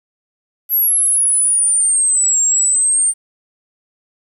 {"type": "linear two-way sweep", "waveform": "sine", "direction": "down then up", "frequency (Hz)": [11730, 7430, 8870], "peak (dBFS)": -11, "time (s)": [0.69, 3.14], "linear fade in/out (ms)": 50, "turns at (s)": 2.42, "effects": ["8-bit"]}